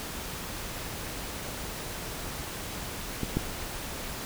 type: clicks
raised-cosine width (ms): 3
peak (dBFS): -16 / -12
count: 2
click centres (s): 3.233 / 3.37
effects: pink hiss -37 dBFS RMS until 4.25 s